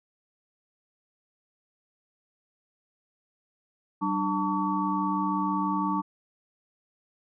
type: tone cluster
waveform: sine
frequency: 192.1 / 298.1 / 896 / 1134 Hz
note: G3 / D4 / A5 / C#6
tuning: -35 / +26 / +31 / +39 cents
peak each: -30 dBFS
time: 4.01-6.02 s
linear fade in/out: 20 ms
effects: none